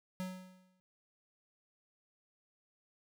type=tone with exponential decay; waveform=square; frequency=185 Hz; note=F#3; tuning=in tune; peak=-36 dBFS; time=0.2-0.8 s; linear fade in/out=0 ms; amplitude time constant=130 ms; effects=none